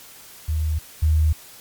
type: tone pair in turn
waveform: sine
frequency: 77.78 / 77.78 Hz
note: D#2 / D#2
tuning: 0 / 0 cents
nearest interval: unison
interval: 0 cents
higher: neither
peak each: -19 / -14 dBFS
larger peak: second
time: 0.48-0.79 / 1.02-1.33 s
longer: neither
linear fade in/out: 10 ms
effects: white hiss -44 dBFS RMS until 1.6 s + MP3 96 kbps